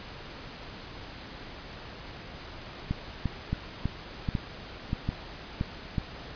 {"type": "clicks", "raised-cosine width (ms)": 5, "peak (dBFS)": -15, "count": 10, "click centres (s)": [2.91, 3.257, 3.53, 3.856, 4.288, 4.352, 4.931, 5.09, 5.611, 5.982], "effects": ["pink hiss -43 dBFS RMS until 6.35 s", "resampled to 11025 Hz"]}